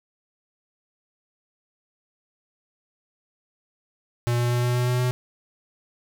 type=tone with pitch steps; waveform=square; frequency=120 / 120.83 / 121.68 / 122.52 / 123.37 / 124.23 / 125.1 Hz; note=B2 / B2 / B2 / B2 / B2 / B2 / B2; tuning=-49 / -37 / -25 / -13 / -1 / +11 / +23 cents; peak=-21 dBFS; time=4.27-5.11 s; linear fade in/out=0 ms; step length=120 ms; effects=none